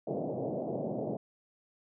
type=band-pass noise; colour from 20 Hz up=white; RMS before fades=-35 dBFS; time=0.07-1.17 s; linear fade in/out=5 ms; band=120 to 680 Hz; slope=48 dB/octave; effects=none